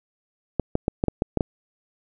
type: clicks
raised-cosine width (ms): 2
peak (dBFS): -7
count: 8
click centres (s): 0.597 / 0.754 / 0.881 / 1.039 / 1.083 / 1.221 / 1.373 / 1.408
effects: none